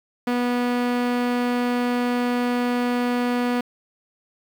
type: tone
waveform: sawtooth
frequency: 244.4 Hz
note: B3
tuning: 18 cents flat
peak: -16 dBFS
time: 0.27-3.61 s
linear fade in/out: 5 ms
effects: low-pass 3000 Hz 12 dB/octave + 7-bit